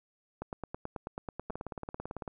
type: two click trains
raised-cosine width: 1 ms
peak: -24 / -23 dBFS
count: 15 / 11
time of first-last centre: 1.5-2.278 / 0.42-1.505 s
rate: 18 / 9.22 Hz
effects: none